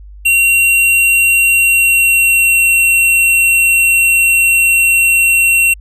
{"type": "tone with pitch glide", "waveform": "square", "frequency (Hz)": [2747, 2728], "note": ["F7", "F7"], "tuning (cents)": [-29, -41], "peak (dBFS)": -8, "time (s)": [0.25, 5.74], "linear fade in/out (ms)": 10, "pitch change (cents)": -12, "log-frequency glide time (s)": [1.54, 2.65], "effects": ["added 50 Hz sine -31 dBFS peak until 5.8 s"]}